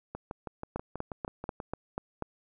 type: two click trains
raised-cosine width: 1 ms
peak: -19 / -23 dBFS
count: 7 / 10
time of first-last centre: 0.76-2.223 / 0.15-1.602 s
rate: 4.1 / 6.2 Hz
effects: none